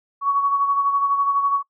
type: beating tone pair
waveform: sine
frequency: 1119 / 1131 Hz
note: C#6 / C#6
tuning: +16 / +34 cents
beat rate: 12 Hz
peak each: -17 / -26 dBFS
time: 0.21-1.63 s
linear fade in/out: 50 ms
effects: noise-tail reverb RT60 0.1 s tail -22 dB re dry